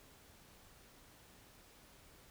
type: silence
effects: pink hiss -62 dBFS RMS until 2.3 s